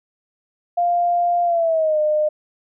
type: tone with pitch glide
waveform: sine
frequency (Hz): 698.5 to 608.1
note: F5 to D#5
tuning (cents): 0 to -40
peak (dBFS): -15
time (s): 0.77-2.29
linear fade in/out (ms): 10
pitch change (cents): -240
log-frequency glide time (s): 1.44-1.99
effects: none